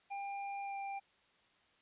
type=tone with pitch glide; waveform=square; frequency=798 to 791.6 Hz; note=G5 to G5; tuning=+31 to +17 cents; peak=-40 dBFS; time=0.1-1 s; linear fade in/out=20 ms; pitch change=-14 cents; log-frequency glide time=0.63-0.76 s; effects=white hiss -70 dBFS RMS until 1.81 s + resampled to 8000 Hz

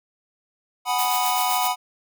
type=chord; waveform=square; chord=G# minor seventh; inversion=third; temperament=equal; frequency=740 / 830.6 / 987.8 / 1244.5 Hz; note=F#5 / G#5 / B5 / D#6; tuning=0 / 0 / 0 / 0 cents; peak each=-25 / -31 / -25 / -31 dBFS; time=0.85-1.76 s; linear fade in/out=50 ms
type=noise with tremolo; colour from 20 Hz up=blue; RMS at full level=-27 dBFS; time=0.98-1.68 s; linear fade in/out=10 ms; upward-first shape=sine; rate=7.7 Hz; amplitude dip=55%
effects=none

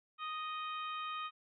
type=harmonic tone; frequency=622.3 Hz; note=D#5; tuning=in tune; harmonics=2 / 3 / 4 / 5 / 6; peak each=-39 / -53 / -48 / -50 / -52 dBFS; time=0.18-1.31 s; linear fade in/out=50 ms; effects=none

